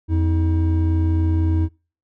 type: tone pair together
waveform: triangle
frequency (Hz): 85 / 318.8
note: F2 / D#4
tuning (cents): -46 / +42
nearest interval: octave + major seventh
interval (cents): 2288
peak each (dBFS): -14 / -22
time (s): 0.08-1.69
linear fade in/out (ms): 50
effects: noise-tail reverb RT60 0.4 s tail -26 dB re dry